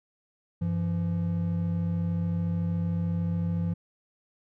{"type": "tone pair together", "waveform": "triangle", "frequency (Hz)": [96.36, 170], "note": ["G2", "F3"], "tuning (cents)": [-29, -46], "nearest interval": "minor seventh", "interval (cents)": 983, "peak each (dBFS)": [-28, -25], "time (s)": [0.61, 3.74], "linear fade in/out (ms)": 10, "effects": []}